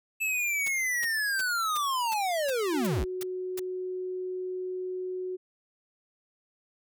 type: linear sweep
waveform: square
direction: down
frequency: 2637 to 33.14 Hz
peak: -27 dBFS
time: 0.2-3.05 s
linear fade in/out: 20 ms
type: noise bursts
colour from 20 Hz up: white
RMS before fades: -37 dBFS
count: 9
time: 0.66-3.596 s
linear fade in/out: 5 ms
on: 24 ms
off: 340 ms
type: tone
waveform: sine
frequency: 368.5 Hz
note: F#4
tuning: 7 cents flat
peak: -31 dBFS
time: 2.72-5.37 s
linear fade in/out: 20 ms
effects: none